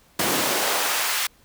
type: noise with high-pass filter sweep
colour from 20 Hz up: pink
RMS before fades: -23 dBFS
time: 0.19-1.27 s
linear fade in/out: 5 ms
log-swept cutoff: 200 to 1600 Hz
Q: 0.92
effects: pink hiss -57 dBFS RMS until 1.44 s